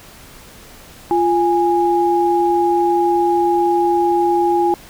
sine tone pair together, 347.3 / 826 Hz, F4 / G#5, -10 / -10 cents, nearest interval octave + minor third, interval 1500 cents, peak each -15 dBFS, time 1.11-4.74 s, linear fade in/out 0 ms, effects pink hiss -41 dBFS RMS until 4.89 s

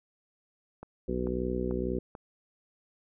click train, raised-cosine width 1 ms, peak -28 dBFS, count 4, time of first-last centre 0.83-2.152 s, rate 2.27 Hz
harmonic tone, 62 Hz, B1, 7 cents sharp, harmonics 1 / 2 / 3 / 4 / 5 / 6 / 7 / 8, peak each -36 / -43 / -36 / -36 / -42 / -33 / -42 / -38 dBFS, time 1.08-1.99 s, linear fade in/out 5 ms
effects none

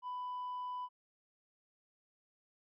triangle tone with tanh clipping, 995 Hz, B5, 13 cents sharp, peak -39 dBFS, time 0.02-0.89 s, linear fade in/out 50 ms, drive 6 dB, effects none

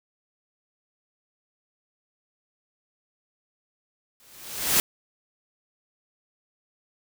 white noise with exponential growth, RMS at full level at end -18 dBFS, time 4.2-4.8 s, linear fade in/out 0 ms, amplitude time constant 130 ms, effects none

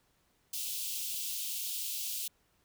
white high-pass noise, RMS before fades -37 dBFS, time 0.53-2.28 s, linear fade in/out 5 ms, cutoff 2700 Hz, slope 48 dB/octave, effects pink hiss -72 dBFS RMS until 2.64 s

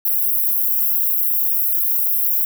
white high-pass noise, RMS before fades -18 dBFS, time 0.05-2.45 s, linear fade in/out 2 ms, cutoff 12000 Hz, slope 48 dB/octave, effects none

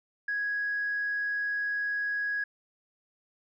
sine tone, 1661.2 Hz, G#6, in tune, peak -27 dBFS, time 0.28-2.44 s, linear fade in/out 5 ms, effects tanh soft clip ceiling -23 dBFS

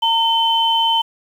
sine tone pair together, 912 / 3068 Hz, A#5 / G7, -38 / -38 cents, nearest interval octave + major sixth, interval 2100 cents, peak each -16 dBFS, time 0.02-1.02 s, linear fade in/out 10 ms, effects 7-bit

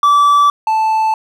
triangle tone pair in turn, 1157 / 878.1 Hz, D6 / A5, -26 / -4 cents, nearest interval perfect fourth, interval 478 cents, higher first, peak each -5 / -9 dBFS, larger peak first, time 0.03-0.5 / 0.67-1.14 s, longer neither, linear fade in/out 2 ms, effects none

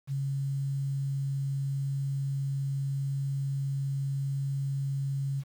sine tone with quantisation, 137.6 Hz, C#3, 12 cents flat, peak -28 dBFS, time 0.07-5.44 s, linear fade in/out 50 ms, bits 9, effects none

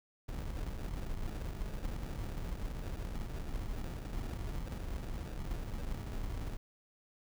brown noise with sample-and-hold, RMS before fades -39 dBFS, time 0.28-6.57 s, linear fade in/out 10 ms, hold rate 1050 Hz, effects none

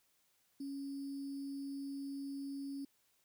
sine tone with sample-and-hold, 277.2 Hz, C#4, in tune, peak -40 dBFS, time 0.6-2.85 s, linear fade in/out 5 ms, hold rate 4900 Hz, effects white hiss -75 dBFS RMS until 3.24 s

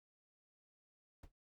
brown noise with exponential decay, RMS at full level -45 dBFS, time 1.23-1.32 s, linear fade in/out 5 ms, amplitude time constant 19 ms, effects none

